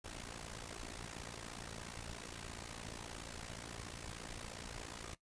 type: noise with amplitude modulation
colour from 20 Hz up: pink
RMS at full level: -44 dBFS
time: 0.04-5.15 s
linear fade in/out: 10 ms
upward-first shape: sine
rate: 57 Hz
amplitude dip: 85%
effects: noise-tail reverb RT60 0.1 s tail -17 dB re dry + resampled to 22050 Hz